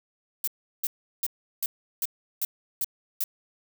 violet noise bursts, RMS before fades -27 dBFS, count 8, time 0.44-3.24 s, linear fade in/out 2 ms, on 35 ms, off 360 ms, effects none

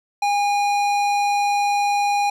sine tone with tanh clipping, 815 Hz, G#5, 33 cents flat, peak -19 dBFS, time 0.22-2.3 s, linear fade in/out 5 ms, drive 17 dB, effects none

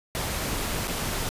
pink noise with dropouts, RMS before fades -29 dBFS, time 0.15-1.29 s, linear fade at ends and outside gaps 0 ms, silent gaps 0.873-0.879 s, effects resampled to 32000 Hz

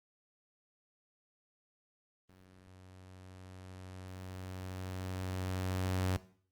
sawtooth tone with level ramp, 92.9 Hz, F#2, 7 cents sharp, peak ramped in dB -54 to -26 dBFS, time 2.29-6.17 s, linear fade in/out 5 ms, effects noise-tail reverb RT60 0.5 s tail -17 dB re dry + Opus 32 kbps

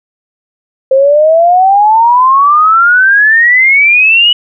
sine exponential sweep, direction up, 523.3 to 2960 Hz, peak -3 dBFS, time 0.91-4.33 s, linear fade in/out 5 ms, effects none

